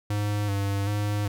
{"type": "tone with vibrato", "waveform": "square", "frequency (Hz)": 101.6, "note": "G#2", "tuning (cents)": -38, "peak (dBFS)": -25, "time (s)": [0.1, 1.28], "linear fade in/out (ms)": 5, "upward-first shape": "square", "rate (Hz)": 1.3, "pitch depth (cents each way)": 34, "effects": []}